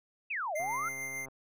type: exponential two-way sweep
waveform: sine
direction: down then up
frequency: 2754 to 587.3 to 1437 Hz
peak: -32 dBFS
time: 0.3-0.89 s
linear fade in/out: 10 ms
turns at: 0.55 s
type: tone with tremolo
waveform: square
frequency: 2093 Hz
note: C7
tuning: in tune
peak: -36 dBFS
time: 0.55-1.26 s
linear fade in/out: 10 ms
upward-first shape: sine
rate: 6.7 Hz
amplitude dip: 30%
type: click train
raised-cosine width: 1 ms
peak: -36 dBFS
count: 92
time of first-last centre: 0.6-1.284 s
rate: 133 Hz
effects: none

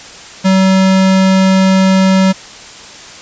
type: tone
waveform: square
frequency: 190 Hz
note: F#3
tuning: 46 cents sharp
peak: -7 dBFS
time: 0.44-2.33 s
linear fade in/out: 20 ms
effects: white hiss -32 dBFS RMS until 3.21 s + resampled to 16000 Hz

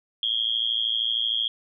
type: tone with amplitude modulation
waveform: sine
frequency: 3272 Hz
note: G#7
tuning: 26 cents flat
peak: -18 dBFS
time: 0.23-1.48 s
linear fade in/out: 2 ms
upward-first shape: sine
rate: 113 Hz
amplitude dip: 100%
effects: none

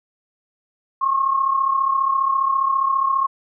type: tone pair together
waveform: sine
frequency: 1077.2 / 1112 Hz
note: C#6 / C#6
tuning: -50 / +5 cents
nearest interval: minor second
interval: 55 cents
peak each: -17 / -23 dBFS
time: 1.01-3.27 s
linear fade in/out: 10 ms
effects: none

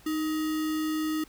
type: tone with sample-and-hold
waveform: sine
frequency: 311.1 Hz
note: D#4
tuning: in tune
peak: -26 dBFS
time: 0.06-1.24 s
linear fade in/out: 5 ms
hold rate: 1575 Hz
effects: added 50 Hz sine -60 dBFS peak until 1.28 s + pink hiss -56 dBFS RMS until 1.28 s

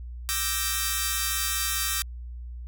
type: chord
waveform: 5% pulse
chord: E half-diminished seventh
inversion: third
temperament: equal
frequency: 1174.7 / 1318.5 / 1568 / 1864.7 Hz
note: D6 / E6 / G6 / Bb6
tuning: 0 / 0 / 0 / 0 cents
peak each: -20 dBFS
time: 0.29-2.02 s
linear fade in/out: 0 ms
effects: added 60 Hz sine -35 dBFS peak until 2.67 s

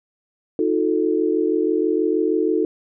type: tone cluster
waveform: sine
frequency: 313.2 / 359.4 / 439.9 Hz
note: D#4 / F4 / A4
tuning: +11 / +50 / 0 cents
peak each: -21 dBFS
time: 0.59-2.65 s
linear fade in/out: 2 ms
effects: none

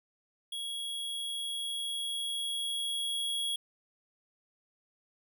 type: tone with level ramp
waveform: square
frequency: 3322 Hz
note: G#7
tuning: in tune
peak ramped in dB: -36 to -31 dBFS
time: 0.52-3.56 s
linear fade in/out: 5 ms
effects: none

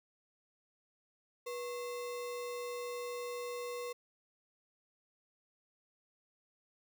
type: tone with sample-and-hold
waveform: sine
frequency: 486.1 Hz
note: B4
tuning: 28 cents flat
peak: -38 dBFS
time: 1.46-3.93 s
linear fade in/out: 10 ms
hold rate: 1575 Hz
effects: none

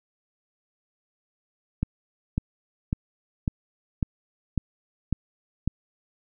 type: click train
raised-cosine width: 5 ms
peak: -11 dBFS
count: 8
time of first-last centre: 1.83-5.676 s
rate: 1.82 Hz
effects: none

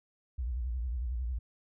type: tone with vibrato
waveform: sine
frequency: 61 Hz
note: B1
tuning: 21 cents flat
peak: -31 dBFS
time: 0.38-1.39 s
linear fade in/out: 10 ms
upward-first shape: sine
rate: 11 Hz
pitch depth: 160 cents each way
effects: none

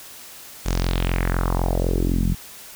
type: tone with low-pass filter sweep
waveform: sawtooth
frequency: 44 Hz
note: F1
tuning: 14 cents sharp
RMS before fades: -21 dBFS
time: 0.65-2.35 s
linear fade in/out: 20 ms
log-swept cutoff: 7300 to 170 Hz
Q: 3
effects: white hiss -41 dBFS RMS until 2.75 s

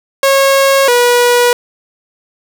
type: tone pair in turn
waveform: sawtooth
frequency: 546 / 485.3 Hz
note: C#5 / B4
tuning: -26 / -30 cents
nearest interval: major second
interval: 204 cents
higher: first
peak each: -3 dBFS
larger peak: neither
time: 0.23-0.88 / 0.88-1.53 s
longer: neither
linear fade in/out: 2 ms
effects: none

